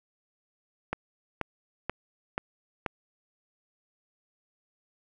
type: click train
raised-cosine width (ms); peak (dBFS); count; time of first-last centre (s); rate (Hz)
0.5; -14; 5; 0.93-2.862; 2.07
effects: none

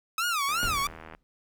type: tone with vibrato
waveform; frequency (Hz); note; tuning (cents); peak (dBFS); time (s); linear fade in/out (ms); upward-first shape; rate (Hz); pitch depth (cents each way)
sawtooth; 1261; D#6; +23; -22; 0.18-0.87; 2; sine; 2.8; 230
type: click train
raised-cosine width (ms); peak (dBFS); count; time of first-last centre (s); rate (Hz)
0.5; -28; 54; 0.49-1.149; 80.4
type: noise with exponential decay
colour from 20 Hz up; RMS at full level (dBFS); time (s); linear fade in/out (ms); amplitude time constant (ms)
brown; -29; 0.63-1.23; 0; 130
effects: none

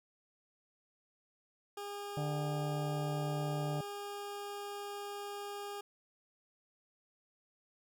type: tone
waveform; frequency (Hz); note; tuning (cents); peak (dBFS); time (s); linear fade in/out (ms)
20% pulse; 406.6; G#4; -37; -36; 1.77-5.81; 5
type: harmonic tone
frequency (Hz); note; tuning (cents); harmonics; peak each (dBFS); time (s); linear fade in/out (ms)
148.7; D3; +22; 1 / 2 / 3 / 4 / 5 / 6; -35 / -45 / -53 / -43 / -46 / -56; 2.17-3.81; 2
effects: none

